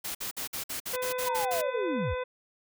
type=noise bursts; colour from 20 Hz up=white; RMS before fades=-35 dBFS; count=10; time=0.04-1.617 s; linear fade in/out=10 ms; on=110 ms; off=53 ms
type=harmonic tone; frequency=504 Hz; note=B4; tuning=35 cents sharp; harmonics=1 / 2 / 3 / 4 / 5 / 7; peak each=-31 / -38 / -42 / -45 / -45 / -49 dBFS; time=0.93-2.24 s; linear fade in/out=10 ms
type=linear sweep; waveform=sine; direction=down; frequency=1008 to 46.22 Hz; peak=-29 dBFS; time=1.25-2.15 s; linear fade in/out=20 ms
effects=none